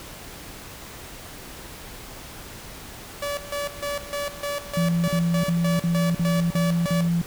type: tone with tremolo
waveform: sawtooth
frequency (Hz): 575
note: D5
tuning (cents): -37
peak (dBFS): -22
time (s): 3.22-7.08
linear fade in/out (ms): 5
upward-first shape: square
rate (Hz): 3.3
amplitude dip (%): 80
type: tone bursts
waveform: sine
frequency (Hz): 170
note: F3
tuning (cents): -46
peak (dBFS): -19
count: 7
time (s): 4.77-7.216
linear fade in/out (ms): 2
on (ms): 310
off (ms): 46
effects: pink hiss -40 dBFS RMS until 7.26 s